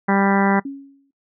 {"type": "harmonic tone", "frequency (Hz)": 197.2, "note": "G3", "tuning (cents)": 11, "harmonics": [1, 2, 3, 4, 5, 6, 7, 8, 9, 10], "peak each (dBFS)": [-17, -24, -27, -22, -25, -30, -28, -28, -31, -28], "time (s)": [0.08, 0.6], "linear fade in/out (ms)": 10}
{"type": "tone with exponential decay", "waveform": "sine", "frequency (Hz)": 276.3, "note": "C#4", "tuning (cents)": -6, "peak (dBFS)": -23, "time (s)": [0.65, 1.11], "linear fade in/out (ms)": 5, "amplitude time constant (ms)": 100}
{"effects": ["noise-tail reverb RT60 0.1 s tail -18 dB re dry"]}